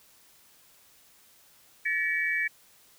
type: tone cluster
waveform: sine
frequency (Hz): 1741 / 1903 / 2281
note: A6 / A#6 / C#7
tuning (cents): -19 / +35 / +49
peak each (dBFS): -30 / -30 / -29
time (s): 1.85-2.48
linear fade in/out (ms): 10
effects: white hiss -59 dBFS RMS until 2.98 s

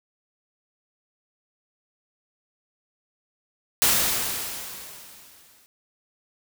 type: noise with exponential decay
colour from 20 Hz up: white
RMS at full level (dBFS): -18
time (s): 3.82-5.66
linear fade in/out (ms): 0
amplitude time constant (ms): 400
effects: none

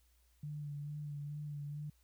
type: tone with vibrato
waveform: sine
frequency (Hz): 146.83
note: D3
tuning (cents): 0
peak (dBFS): -40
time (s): 0.43-1.9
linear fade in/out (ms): 5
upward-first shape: sine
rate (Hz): 2.3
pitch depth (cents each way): 29
effects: added 60 Hz sine -68 dBFS peak until 2.03 s + white hiss -75 dBFS RMS until 2.03 s

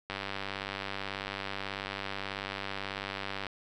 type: click train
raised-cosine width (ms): 0.3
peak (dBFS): -19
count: 332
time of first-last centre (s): 0.1-3.467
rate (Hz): 98.3
effects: none

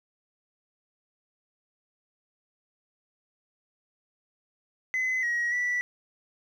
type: tone with pitch steps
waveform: sine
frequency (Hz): 2031 / 1901 / 1961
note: B6 / A#6 / B6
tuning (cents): +48 / +33 / -13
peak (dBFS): -23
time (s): 4.94-5.81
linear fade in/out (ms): 0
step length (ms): 290
effects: tanh soft clip ceiling -23 dBFS + 10-bit

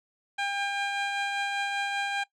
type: tone with tremolo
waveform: 15% pulse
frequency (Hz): 801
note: G5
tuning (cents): +37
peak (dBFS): -20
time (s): 0.38-2.24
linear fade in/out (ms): 10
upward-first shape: triangle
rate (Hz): 5.1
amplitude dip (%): 30
effects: noise-tail reverb RT60 0.1 s tail -19 dB re dry + low-pass 5000 Hz 12 dB/octave

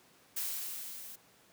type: noise with level ramp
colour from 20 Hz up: blue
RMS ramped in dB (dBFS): -35 to -48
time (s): 0.36-1.16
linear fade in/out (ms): 10
effects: pink hiss -63 dBFS RMS until 1.52 s + high-pass 150 Hz 12 dB/octave

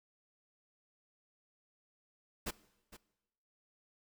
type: noise with echo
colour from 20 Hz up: pink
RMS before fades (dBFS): -38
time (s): 2.46-2.51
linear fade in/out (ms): 10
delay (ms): 460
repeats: 1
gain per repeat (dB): -15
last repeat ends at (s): 2.97
effects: noise-tail reverb RT60 1.0 s tail -20 dB re dry

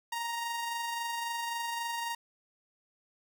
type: tone with amplitude modulation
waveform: sawtooth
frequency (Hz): 934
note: A#5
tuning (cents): +3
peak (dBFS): -28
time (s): 0.12-2.15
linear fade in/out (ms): 5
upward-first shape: sine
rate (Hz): 23.7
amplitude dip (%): 30
effects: none

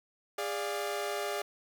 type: chord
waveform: sawtooth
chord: D diminished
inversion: second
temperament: equal with one note detuned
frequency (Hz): 409.4 / 587.3 / 698.5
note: Ab4 / D5 / F5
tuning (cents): -25 / 0 / 0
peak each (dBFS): -32 / -33 / -35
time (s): 0.38-1.42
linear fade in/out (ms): 5
effects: none

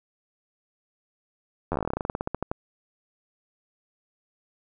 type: slowing click train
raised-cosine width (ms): 1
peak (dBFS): -13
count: 22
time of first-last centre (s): 1.72-2.515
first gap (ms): 11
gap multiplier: 1.11
effects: none

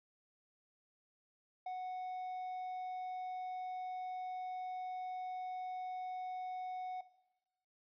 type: tone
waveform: triangle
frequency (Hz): 738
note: F#5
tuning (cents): -5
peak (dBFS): -37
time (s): 1.66-7.01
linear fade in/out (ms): 5
effects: noise-tail reverb RT60 1.0 s tail -17 dB re dry + resampled to 11025 Hz

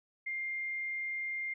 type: tone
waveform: sine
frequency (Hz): 2110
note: C7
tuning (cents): +14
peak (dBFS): -34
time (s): 0.26-1.54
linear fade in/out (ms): 10
effects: none

